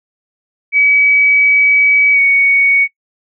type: tone with pitch glide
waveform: sine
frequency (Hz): 2277 to 2233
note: C#7 to C#7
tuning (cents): +46 to +12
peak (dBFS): -7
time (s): 0.72-2.88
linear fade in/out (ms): 50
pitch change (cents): -34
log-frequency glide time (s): 2.13-2.19
effects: noise-tail reverb RT60 0.1 s tail -20 dB re dry